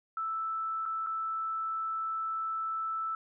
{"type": "tone with dropouts", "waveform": "sine", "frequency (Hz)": 1318.5, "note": "E6", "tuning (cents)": 0, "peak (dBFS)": -31, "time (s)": [0.17, 3.15], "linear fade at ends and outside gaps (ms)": 2, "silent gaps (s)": [[0.855, 0.86], [1.064, 1.069]], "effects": []}